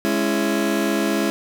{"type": "chord", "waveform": "30% pulse", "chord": "C# minor", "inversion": "second", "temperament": "just", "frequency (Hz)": [207.9, 277.2, 332.6], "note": ["G#3", "C#4", "E4"], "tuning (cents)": [2, 0, 16], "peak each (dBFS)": [-20, -22, -20], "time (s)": [0.05, 1.3], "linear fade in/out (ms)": 0, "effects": []}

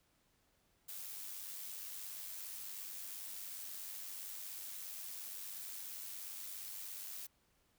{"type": "noise with amplitude modulation", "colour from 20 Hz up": "blue", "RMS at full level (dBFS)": -45, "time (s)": [0.88, 7.27], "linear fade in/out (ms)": 10, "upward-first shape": "sine", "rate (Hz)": 97.1, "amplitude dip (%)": 40, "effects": ["pink hiss -75 dBFS RMS until 7.78 s"]}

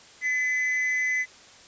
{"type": "tone with amplitude modulation", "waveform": "triangle", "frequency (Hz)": 2022, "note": "B6", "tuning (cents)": 40, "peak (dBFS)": -19, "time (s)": [0.21, 1.26], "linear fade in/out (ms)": 50, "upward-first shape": "sine", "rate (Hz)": 280, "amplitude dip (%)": 50, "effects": ["white hiss -50 dBFS RMS until 1.67 s", "resampled to 16000 Hz"]}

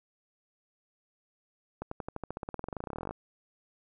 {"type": "accelerating click train", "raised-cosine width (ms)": 1, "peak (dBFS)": -22, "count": 29, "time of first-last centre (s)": [1.82, 3.11], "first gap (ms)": 94, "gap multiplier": 0.94, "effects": []}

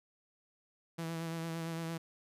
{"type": "tone with vibrato", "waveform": "sawtooth", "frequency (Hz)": 164.81, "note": "E3", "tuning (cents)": 0, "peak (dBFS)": -33, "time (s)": [0.98, 1.98], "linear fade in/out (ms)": 10, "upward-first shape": "sine", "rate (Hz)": 8.8, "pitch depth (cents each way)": 24, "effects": ["resampled to 32000 Hz"]}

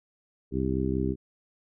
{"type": "harmonic tone", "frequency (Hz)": 65.41, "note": "C2", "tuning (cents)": 0, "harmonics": [1, 2, 3, 4, 5, 6], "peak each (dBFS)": [-32, -32, -32, -32, -32, -32], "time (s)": [0.51, 1.16], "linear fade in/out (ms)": 50, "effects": []}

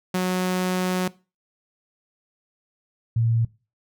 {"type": "tone pair in turn", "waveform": ["sawtooth", "sine"], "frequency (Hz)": [183.4, 114.87], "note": ["F#3", "A#2"], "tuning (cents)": [-15, -25], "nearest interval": "minor sixth", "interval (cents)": 810, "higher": "first", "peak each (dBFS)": [-17, -18], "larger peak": "first", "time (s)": [[0.14, 1.08], [3.16, 3.45]], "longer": "first", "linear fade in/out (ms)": 5, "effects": ["noise-tail reverb RT60 0.3 s tail -20 dB re dry"]}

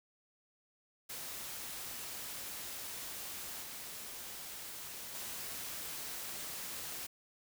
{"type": "noise with level steps", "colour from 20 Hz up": "white", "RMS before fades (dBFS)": [-44, -46, -43], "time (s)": [1.09, 7.07], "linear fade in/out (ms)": 10, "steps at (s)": [3.62, 5.14], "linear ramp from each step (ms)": 10, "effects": []}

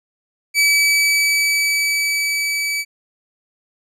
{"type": "tone with level ramp", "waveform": "sawtooth", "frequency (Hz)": 2294, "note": "D7", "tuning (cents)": -41, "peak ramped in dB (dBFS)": [-8, -16], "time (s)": [0.54, 2.85], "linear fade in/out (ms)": 50, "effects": ["low-pass 12000 Hz 12 dB/octave"]}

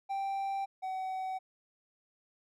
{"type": "tone pair in turn", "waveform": "triangle", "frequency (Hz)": [784, 754.8], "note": ["G5", "F#5"], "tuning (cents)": [0, 34], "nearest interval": "minor second", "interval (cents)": 66, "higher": "first", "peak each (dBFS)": [-30, -32], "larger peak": "first", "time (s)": [[0.09, 0.66], [0.82, 1.39]], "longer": "neither", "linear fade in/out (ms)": 20, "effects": []}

